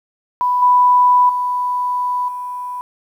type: tone with level steps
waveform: sine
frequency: 990 Hz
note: B5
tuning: 4 cents sharp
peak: -13 / -8 / -16 / -23 dBFS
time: 0.41-2.81 s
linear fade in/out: 0 ms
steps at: 0.62 / 1.29 / 2.28 s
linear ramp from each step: 5 ms
effects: 8-bit